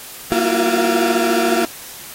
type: tone cluster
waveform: 35% pulse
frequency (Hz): 234.2 / 333.8 / 352.8 / 366.9 / 684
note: A#3 / E4 / F4 / F#4 / F5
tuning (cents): +8 / +22 / +18 / -15 / -36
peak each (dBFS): -20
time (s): 0.32-1.65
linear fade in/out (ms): 0
effects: white hiss -35 dBFS RMS until 2.14 s + AAC 48 kbps